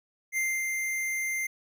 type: tone with ADSR envelope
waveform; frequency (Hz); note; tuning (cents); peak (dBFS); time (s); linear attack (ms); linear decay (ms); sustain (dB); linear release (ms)
square; 2093; C7; 0; -26; 0.32-1.47; 53; 250; -3; 7
effects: none